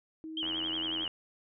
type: tone with pitch glide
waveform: sine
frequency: 317.4 to 320 Hz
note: D#4 to D#4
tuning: +35 to +49 cents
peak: -39 dBFS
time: 0.24-1.04 s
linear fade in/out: 0 ms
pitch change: +14 cents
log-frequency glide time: 0.4-0.49 s
type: tone with vibrato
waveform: sine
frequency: 3062 Hz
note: G7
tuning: 41 cents flat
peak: -32 dBFS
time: 0.37-1.08 s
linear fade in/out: 2 ms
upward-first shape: triangle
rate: 11 Hz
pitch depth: 140 cents each way
type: click train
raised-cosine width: 0.5 ms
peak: -29 dBFS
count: 57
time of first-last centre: 0.43-1.077 s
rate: 86.5 Hz
effects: none